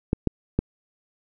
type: clicks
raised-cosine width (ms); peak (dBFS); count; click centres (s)
3; -7; 3; 0.131 / 0.273 / 0.59
effects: none